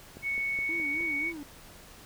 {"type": "click train", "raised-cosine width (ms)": 2, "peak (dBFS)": -32, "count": 5, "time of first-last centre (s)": [0.17, 1.009], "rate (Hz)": 4.77}
{"type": "tone with pitch glide", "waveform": "sine", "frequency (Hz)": [2217, 2231], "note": ["C#7", "C#7"], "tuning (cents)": [0, 11], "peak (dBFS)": -28, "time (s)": [0.22, 1.33], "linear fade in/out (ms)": 50, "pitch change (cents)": 11, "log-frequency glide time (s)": [0.62, 0.84]}
{"type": "tone with vibrato", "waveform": "triangle", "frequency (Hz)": 311.1, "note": "D#4", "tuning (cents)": 0, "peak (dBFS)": -36, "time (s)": [0.69, 1.43], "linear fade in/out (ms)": 0, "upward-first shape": "sine", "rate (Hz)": 3.7, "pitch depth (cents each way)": 150}
{"effects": ["pink hiss -51 dBFS RMS until 2.05 s"]}